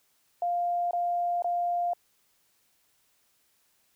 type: tone bursts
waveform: sine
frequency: 700 Hz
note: F5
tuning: 4 cents sharp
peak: -25 dBFS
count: 3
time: 0.42-1.934 s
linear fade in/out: 2 ms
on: 490 ms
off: 22 ms
effects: white hiss -69 dBFS RMS until 3.95 s